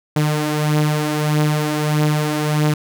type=beating tone pair; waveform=sawtooth; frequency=150.8 / 152.4 Hz; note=D3 / D#3; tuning=+46 / -36 cents; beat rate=1.6 Hz; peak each=-13 / -18 dBFS; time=0.16-2.74 s; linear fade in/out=5 ms; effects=none